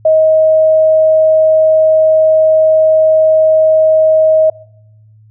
sine tone, 631 Hz, D#5, 24 cents sharp, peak -5 dBFS, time 0.05-4.5 s, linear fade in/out 5 ms, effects noise-tail reverb RT60 0.8 s tail -24 dB re dry + added 108 Hz sine -40 dBFS peak until 5.3 s

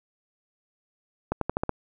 accelerating click train, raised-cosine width 1 ms, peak -11 dBFS, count 6, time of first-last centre 1.32-1.693 s, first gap 93 ms, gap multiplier 0.89, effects none

